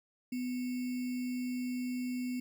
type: tone with sample-and-hold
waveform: sine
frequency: 249.9 Hz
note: B3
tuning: 21 cents sharp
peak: -33 dBFS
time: 0.32-2.4 s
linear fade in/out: 5 ms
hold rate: 2450 Hz
effects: none